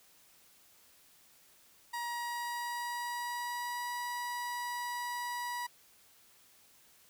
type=tone with pitch glide; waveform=30% pulse; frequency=952 to 970.3 Hz; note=A#5 to B5; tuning=+36 to -31 cents; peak=-33 dBFS; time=1.93-5.67 s; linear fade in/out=10 ms; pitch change=+33 cents; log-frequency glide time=2.05-3.91 s; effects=white hiss -63 dBFS RMS until 7.09 s